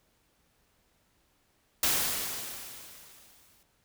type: noise with exponential decay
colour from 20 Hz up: white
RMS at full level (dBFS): -25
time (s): 1.83-3.63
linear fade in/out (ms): 2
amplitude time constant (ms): 390
effects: pink hiss -70 dBFS RMS until 3.84 s